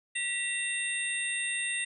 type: tone cluster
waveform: sine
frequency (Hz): 1945 / 2726 / 3653 / 8620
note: B6 / F7 / A#7 / C#9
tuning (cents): -27 / -43 / -36 / -49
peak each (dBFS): -34 / -34 / -38 / -35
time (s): 0.15-1.85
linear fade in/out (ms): 10
effects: none